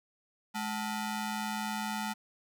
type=ring-modulated tone; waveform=sawtooth; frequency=544 Hz; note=C#5; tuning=33 cents flat; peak=-26 dBFS; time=0.54-2.14 s; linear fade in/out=20 ms; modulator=332 Hz; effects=none